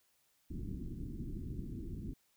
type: low-pass noise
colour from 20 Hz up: pink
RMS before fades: -42 dBFS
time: 0.5-2.14 s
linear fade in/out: 10 ms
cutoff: 340 Hz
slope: 48 dB/octave
effects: white hiss -74 dBFS RMS until 2.36 s